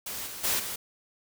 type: noise with level steps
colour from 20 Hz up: white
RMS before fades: -36 / -40 / -27 / -35 dBFS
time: 0.06-0.76 s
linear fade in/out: 5 ms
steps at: 0.26 / 0.43 / 0.58 s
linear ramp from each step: 20 ms
effects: none